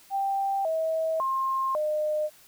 sine tone with pitch steps, 786 / 643 / 1063 / 609 Hz, G5 / E5 / C6 / D#5, +4 / -43 / +27 / -37 cents, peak -24 dBFS, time 0.1-2.3 s, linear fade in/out 50 ms, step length 550 ms, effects white hiss -55 dBFS RMS until 2.47 s

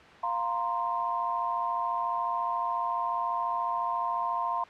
sine chord, F suspended fourth, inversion none, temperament equal, 698.5 / 932.3 / 1046.5 Hz, F5 / Bb5 / C6, 0 / 0 / 0 cents, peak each -34 / -31 / -30 dBFS, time 0.23-4.64 s, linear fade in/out 5 ms, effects white hiss -49 dBFS RMS until 4.69 s + low-pass 2000 Hz 12 dB/octave

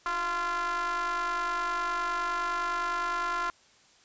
square ring-modulated tone, 169.3 Hz, E3, 46 cents sharp, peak -26 dBFS, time 0.06-3.5 s, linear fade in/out 0 ms, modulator 1210 Hz, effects white hiss -60 dBFS RMS until 4.04 s + resampled to 16000 Hz

